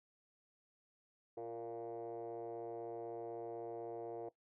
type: tone with frequency modulation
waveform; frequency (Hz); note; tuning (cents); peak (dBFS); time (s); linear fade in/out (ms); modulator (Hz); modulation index
sine; 116; A#2; -8; -40; 1.37-4.29; 5; 116; 5.2
effects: noise-tail reverb RT60 0.1 s tail -17 dB re dry + tanh soft clip ceiling -36 dBFS